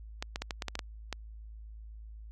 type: clicks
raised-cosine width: 0.2 ms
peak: -17 dBFS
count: 9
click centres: 0.225 / 0.359 / 0.42 / 0.508 / 0.622 / 0.683 / 0.754 / 0.792 / 1.127 s
effects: added 54 Hz sine -44 dBFS peak until 2.31 s + AAC 48 kbps